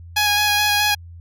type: tone with vibrato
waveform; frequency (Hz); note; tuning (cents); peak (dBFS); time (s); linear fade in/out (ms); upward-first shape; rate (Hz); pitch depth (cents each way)
10% pulse; 830.6; G#5; 0; -7; 0.16-0.95; 10; square; 4.7; 12
effects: added 85 Hz sine -36 dBFS peak until 1.2 s